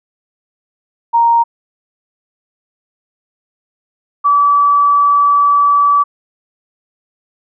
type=tone pair in turn; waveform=sine; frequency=932.3 / 1150.7 Hz; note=A#5 / D6; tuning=0 / -36 cents; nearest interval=major third; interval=364 cents; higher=second; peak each=-7 dBFS; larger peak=neither; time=1.13-1.44 / 4.24-6.04 s; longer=second; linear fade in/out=20 ms; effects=none